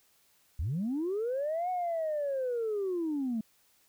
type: linear two-way sweep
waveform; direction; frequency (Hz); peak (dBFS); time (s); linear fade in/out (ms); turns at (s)
sine; up then down; 61.74 to 740 to 212.9; -28; 0.59-3.41; 5; 1.7
effects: tanh soft clip ceiling -26 dBFS + white hiss -67 dBFS RMS until 3.88 s